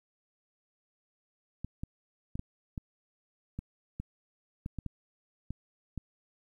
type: clicks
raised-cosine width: 5 ms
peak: -24 dBFS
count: 12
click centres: 1.646 / 1.835 / 2.355 / 2.394 / 2.778 / 3.59 / 4 / 4.661 / 4.787 / 4.863 / 5.506 / 5.977 s
effects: 11-bit